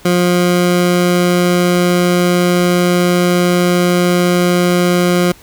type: tone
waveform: 20% pulse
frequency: 177.3 Hz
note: F3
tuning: 26 cents sharp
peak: -5 dBFS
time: 0.05-5.32 s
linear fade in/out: 5 ms
effects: pink hiss -42 dBFS RMS until 5.42 s